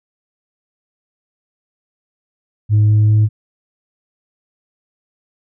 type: tone with pitch steps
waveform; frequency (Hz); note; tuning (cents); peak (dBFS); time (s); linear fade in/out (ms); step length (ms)
sine; 105.8 / 106.47 / 107.15; G#2 / G#2 / A2; +33 / +44 / -45; -6; 2.69-3.29; 50; 200
effects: tanh soft clip ceiling -7 dBFS